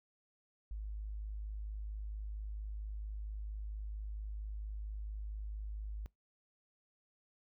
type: tone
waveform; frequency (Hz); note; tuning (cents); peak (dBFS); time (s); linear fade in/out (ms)
sine; 52.2; G#1; +10; -39; 0.71-6.06; 0
effects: noise-tail reverb RT60 0.2 s tail -24 dB re dry

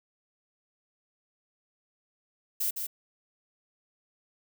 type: noise with echo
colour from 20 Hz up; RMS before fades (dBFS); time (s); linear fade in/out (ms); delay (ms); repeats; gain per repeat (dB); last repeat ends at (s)
violet; -29; 2.6-2.71; 10; 160; 1; -5; 2.87
effects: none

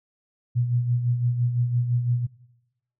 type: tone with tremolo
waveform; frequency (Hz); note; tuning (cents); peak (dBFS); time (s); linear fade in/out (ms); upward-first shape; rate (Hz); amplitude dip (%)
sine; 121.4; B2; -29; -18; 0.55-2.27; 20; sine; 5.9; 55
effects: noise-tail reverb RT60 1.0 s tail -21 dB re dry

